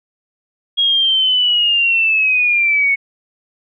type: linear sweep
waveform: sine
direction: down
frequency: 3300 to 2200 Hz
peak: -11 dBFS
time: 0.77-2.96 s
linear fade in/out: 20 ms
effects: none